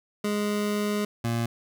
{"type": "tone pair in turn", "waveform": "25% pulse", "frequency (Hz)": [207.7, 116.57], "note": ["G#3", "A#2"], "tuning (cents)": [0, 0], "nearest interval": "minor seventh", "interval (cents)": 1000, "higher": "first", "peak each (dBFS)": -21, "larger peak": "neither", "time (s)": [[0.24, 1.05], [1.24, 1.46]], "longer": "first", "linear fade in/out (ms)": 5, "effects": []}